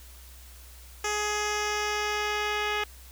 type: tone with low-pass filter sweep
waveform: 10% pulse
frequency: 419 Hz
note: G#4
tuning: 15 cents sharp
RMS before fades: -29 dBFS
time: 1.04-2.84 s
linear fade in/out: 5 ms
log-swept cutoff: 7000 to 3700 Hz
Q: 2
effects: added 62 Hz sine -47 dBFS peak until 3.11 s + white hiss -52 dBFS RMS until 3.11 s